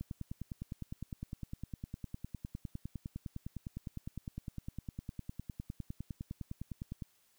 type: click train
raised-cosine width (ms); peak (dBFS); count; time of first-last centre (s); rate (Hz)
5; -28; 70; 0.01-7.022; 9.84
effects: white hiss -71 dBFS RMS until 7.38 s